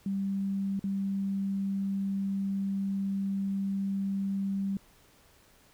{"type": "tone with dropouts", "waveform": "sine", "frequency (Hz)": 196, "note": "G3", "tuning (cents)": 0, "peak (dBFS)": -28, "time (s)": [0.06, 4.77], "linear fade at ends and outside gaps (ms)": 2, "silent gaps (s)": [0.794, 0.84], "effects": ["pink hiss -61 dBFS RMS until 5.73 s"]}